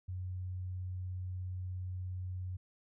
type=tone; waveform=sine; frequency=91.7 Hz; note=F#2; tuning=15 cents flat; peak=-37 dBFS; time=0.08-2.57 s; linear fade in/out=10 ms; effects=none